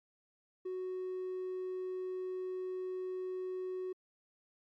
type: tone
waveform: triangle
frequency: 370 Hz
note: F#4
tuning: in tune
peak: -34 dBFS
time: 0.65-3.93 s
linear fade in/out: 10 ms
effects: tanh soft clip ceiling -32 dBFS + Opus 48 kbps